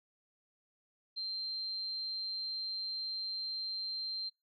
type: tone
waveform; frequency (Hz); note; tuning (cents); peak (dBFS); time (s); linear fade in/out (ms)
sine; 4149; C8; -15; -35; 1.16-4.3; 20
effects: noise-tail reverb RT60 0.2 s tail -23 dB re dry + MP3 48 kbps